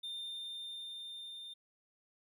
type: tone with level ramp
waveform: triangle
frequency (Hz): 3611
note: A7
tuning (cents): +44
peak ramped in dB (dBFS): -38 to -44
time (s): 0.03-1.54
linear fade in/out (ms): 10
effects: none